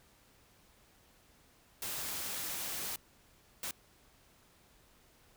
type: noise bursts at uneven times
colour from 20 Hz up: white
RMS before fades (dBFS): -39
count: 2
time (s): 1.82-2.96 / 3.63-3.71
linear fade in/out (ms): 2
effects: pink hiss -65 dBFS RMS until 5.36 s